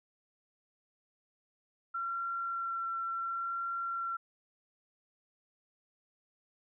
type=tone with vibrato; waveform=sine; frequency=1362 Hz; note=F6; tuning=44 cents flat; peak=-33 dBFS; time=1.94-4.17 s; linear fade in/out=10 ms; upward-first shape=sine; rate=0.71 Hz; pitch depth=11 cents each way; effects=none